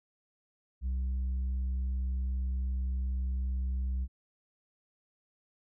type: tone with tanh clipping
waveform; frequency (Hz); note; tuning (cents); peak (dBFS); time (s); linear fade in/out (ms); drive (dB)
sine; 64.1; C2; -35; -30; 0.81-4.08; 50; 3
effects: none